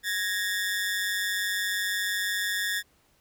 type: ring-modulated tone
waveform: sawtooth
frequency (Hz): 1760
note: A6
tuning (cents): 0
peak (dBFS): -20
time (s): 0.03-2.83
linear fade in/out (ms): 50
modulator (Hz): 97.1
effects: pink hiss -65 dBFS RMS until 3.2 s